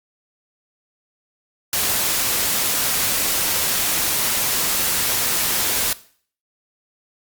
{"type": "noise", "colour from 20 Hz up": "white", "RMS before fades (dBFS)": -20, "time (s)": [1.73, 5.93], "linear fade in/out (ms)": 2, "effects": ["noise-tail reverb RT60 0.5 s tail -18 dB re dry", "Opus 48 kbps"]}